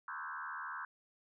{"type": "tone with frequency modulation", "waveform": "sine", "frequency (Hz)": 1301, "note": "E6", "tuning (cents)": -23, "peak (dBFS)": -40, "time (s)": [0.08, 0.85], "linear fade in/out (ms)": 2, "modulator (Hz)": 76.9, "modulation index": 4.2, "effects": []}